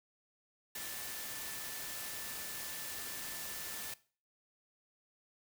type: tone in noise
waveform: sine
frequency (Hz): 1760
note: A6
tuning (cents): 0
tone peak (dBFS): -52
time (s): 0.75-3.94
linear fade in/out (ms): 5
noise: white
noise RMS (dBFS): -43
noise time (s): 0.75-3.94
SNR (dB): -12
effects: noise-tail reverb RT60 0.4 s tail -19 dB re dry